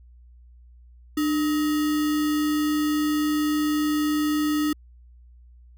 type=tone with sample-and-hold; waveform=sine; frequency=300.6 Hz; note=D4; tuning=40 cents sharp; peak=-20 dBFS; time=1.17-4.73 s; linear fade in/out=5 ms; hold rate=1575 Hz; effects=added 60 Hz sine -47 dBFS peak until 5.77 s